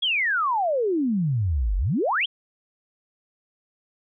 sine exponential two-way sweep, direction down then up, 3410 to 43.65 to 3410 Hz, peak -20 dBFS, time 0.02-2.26 s, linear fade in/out 10 ms, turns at 1.77 s, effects none

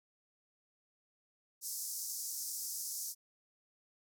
pink band-pass noise, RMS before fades -41 dBFS, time 1.61-3.15 s, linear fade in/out 50 ms, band 5200 to 16000 Hz, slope 48 dB/octave, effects none

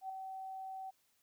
sine tone with ADSR envelope, 764 Hz, G5, 45 cents flat, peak -37 dBFS, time 0.01-0.91 s, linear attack 84 ms, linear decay 4 ms, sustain -5 dB, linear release 18 ms, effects white hiss -75 dBFS RMS until 1.22 s

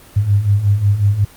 sine beating tone pair, 98 / 103.5 Hz, G2 / G#2, 0 / -5 cents, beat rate 5.5 Hz, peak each -17 / -12 dBFS, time 0.16-1.25 s, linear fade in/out 10 ms, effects pink hiss -42 dBFS RMS until 1.36 s + Opus 24 kbps

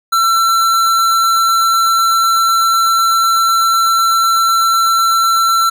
sine tone with hard clipping, 1346 Hz, E6, 36 cents sharp, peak -11 dBFS, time 0.12-5.7 s, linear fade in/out 10 ms, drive 18 dB, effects none

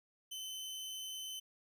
sawtooth tone, 3051 Hz, G7, 48 cents flat, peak -39 dBFS, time 0.31-1.4 s, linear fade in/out 10 ms, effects none

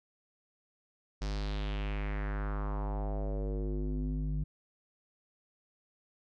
square tone with low-pass filter sweep, 50.9 Hz, G#1, 34 cents flat, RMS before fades -34 dBFS, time 1.21-4.44 s, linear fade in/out 10 ms, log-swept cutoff 5500 to 170 Hz, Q 2.9, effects none

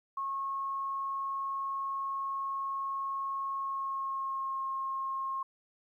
sine tone with pitch glide, 1090 to 1073.8 Hz, C#6 to C6, -29 to +45 cents, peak -32 dBFS, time 0.17-5.43 s, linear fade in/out 5 ms, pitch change -26 cents, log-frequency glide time 3.57-4.62 s, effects 12-bit

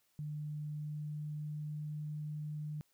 sine tone with pitch glide, 150 to 150.96 Hz, D3 to D3, +37 to +48 cents, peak -38 dBFS, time 0.19-2.81 s, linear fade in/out 0 ms, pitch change +11 cents, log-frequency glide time 0.7-2.07 s, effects white hiss -75 dBFS RMS until 2.93 s

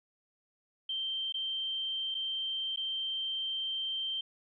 sine tone with dropouts, 3136 Hz, G7, in tune, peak -32 dBFS, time 0.89-4.21 s, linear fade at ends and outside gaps 5 ms, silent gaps 1.324-1.341 / 2.145-2.149 / 2.761-2.772 s, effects none

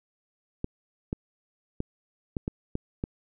clicks, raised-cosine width 3 ms, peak -16 dBFS, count 7, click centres 0.644 / 1.129 / 1.804 / 2.368 / 2.479 / 2.754 / 3.039 s, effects none

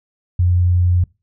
sine tone, 88.9 Hz, F2, 31 cents sharp, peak -11 dBFS, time 0.39-1.04 s, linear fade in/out 5 ms, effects noise-tail reverb RT60 0.3 s tail -25 dB re dry

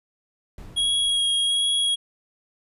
brown noise with exponential decay, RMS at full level -36 dBFS, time 0.58-1.87 s, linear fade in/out 1 ms, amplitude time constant 280 ms
square tone with vibrato, 3300 Hz, G#7, 12 cents flat, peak -20 dBFS, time 0.76-1.96 s, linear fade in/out 20 ms, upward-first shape sine, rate 1.3 Hz, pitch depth 13 cents each way
effects resampled to 32000 Hz

